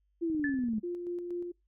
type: linear sweep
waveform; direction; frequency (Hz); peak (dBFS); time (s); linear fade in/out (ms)
sine; down; 344.1 to 207.7; -28; 0.21-0.8; 20
type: click train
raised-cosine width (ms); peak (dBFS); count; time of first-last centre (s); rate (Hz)
3; -36; 11; 0.3-0.783; 20.7
type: tone with exponential decay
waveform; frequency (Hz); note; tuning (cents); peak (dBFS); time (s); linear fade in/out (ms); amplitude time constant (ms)
sine; 1737; A6; -23; -29; 0.44-0.69; 2; 54
type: tone with tremolo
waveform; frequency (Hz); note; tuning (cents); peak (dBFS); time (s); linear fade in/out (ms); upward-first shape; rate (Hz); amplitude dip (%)
sine; 350.4; F4; +6; -32; 0.83-1.52; 10; square; 4.2; 35
effects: noise-tail reverb RT60 0.2 s tail -25 dB re dry + added 50 Hz sine -70 dBFS peak until 1.67 s